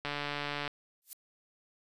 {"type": "click train", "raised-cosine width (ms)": 0.3, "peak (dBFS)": -19, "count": 92, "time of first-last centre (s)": [0.05, 0.678], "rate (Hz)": 145}
{"type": "noise with exponential growth", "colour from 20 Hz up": "violet", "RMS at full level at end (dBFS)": -37, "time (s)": [1.02, 1.13], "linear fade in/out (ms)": 0, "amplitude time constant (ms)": 22}
{"effects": ["resampled to 32000 Hz"]}